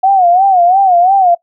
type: tone with vibrato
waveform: sine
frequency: 739 Hz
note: F#5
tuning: 2 cents flat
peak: -5 dBFS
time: 0.03-1.35 s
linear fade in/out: 10 ms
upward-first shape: sine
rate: 2.9 Hz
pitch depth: 120 cents each way
effects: noise-tail reverb RT60 0.1 s tail -20 dB re dry